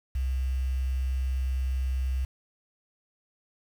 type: tone with quantisation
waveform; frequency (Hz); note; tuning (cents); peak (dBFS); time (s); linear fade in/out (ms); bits
sine; 64.9; C2; -13; -25; 0.15-2.25; 5; 8
effects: none